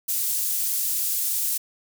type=high-pass noise; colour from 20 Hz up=pink; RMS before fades=-25 dBFS; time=0.08-1.58 s; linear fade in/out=10 ms; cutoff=10000 Hz; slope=12 dB/octave; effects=none